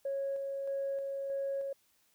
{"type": "tone with tremolo", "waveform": "sine", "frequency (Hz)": 550, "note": "C#5", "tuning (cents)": -14, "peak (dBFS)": -31, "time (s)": [0.05, 1.73], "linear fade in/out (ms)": 5, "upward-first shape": "square", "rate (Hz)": 1.6, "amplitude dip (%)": 30, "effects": ["tanh soft clip ceiling -28 dBFS", "white hiss -71 dBFS RMS until 2.14 s"]}